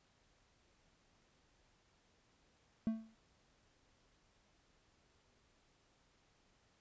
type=tone with exponential decay; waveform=triangle; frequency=222.5 Hz; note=A3; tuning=20 cents sharp; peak=-28 dBFS; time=2.87-3.15 s; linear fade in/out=0 ms; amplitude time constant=60 ms; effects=pink hiss -73 dBFS RMS until 6.8 s + resampled to 16000 Hz